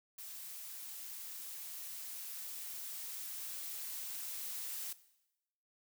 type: noise with level ramp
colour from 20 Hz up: blue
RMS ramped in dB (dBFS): -48 to -42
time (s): 0.18-4.93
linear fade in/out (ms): 5
effects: noise-tail reverb RT60 0.9 s tail -17 dB re dry